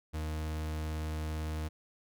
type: tone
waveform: 40% pulse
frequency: 77.78 Hz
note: D#2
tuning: in tune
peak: -33 dBFS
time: 0.13-1.69 s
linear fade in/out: 20 ms
effects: none